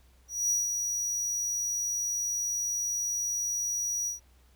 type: tone with ADSR envelope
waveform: square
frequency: 5800 Hz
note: F#8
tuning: 35 cents flat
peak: -24 dBFS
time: 0.28-4.2 s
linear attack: 220 ms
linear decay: 170 ms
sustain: -5 dB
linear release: 130 ms
effects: added 63 Hz sine -58 dBFS peak until 4.55 s + pink hiss -66 dBFS RMS until 4.55 s